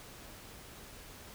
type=silence; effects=pink hiss -51 dBFS RMS until 1.34 s